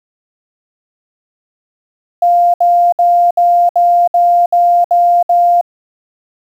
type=tone bursts; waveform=sine; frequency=698.5 Hz; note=F5; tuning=in tune; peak=-6 dBFS; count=9; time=2.22-5.612 s; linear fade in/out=5 ms; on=320 ms; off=64 ms; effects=7-bit